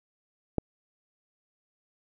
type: click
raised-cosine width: 2 ms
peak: -12 dBFS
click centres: 0.583 s
effects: none